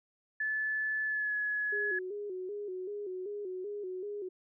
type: tone with pitch glide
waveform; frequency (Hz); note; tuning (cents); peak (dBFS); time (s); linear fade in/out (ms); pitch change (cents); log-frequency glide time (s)
sine; 1734 to 1693.4; A6 to G#6; -26 to +33; -30; 0.4-1.99; 5; -41; 1.05-1.35
type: tone with vibrato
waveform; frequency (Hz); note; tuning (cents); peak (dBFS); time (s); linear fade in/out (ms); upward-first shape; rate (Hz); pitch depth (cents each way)
sine; 390; G4; -9; -36; 1.72-4.29; 10; square; 2.6; 95
effects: none